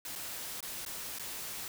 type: noise with dropouts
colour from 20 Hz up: white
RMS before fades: -41 dBFS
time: 0.05-1.68 s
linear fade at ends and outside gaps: 2 ms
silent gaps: 0.154-0.158 / 0.606-0.627 / 0.851-0.862 / 1.187-1.195 s
effects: none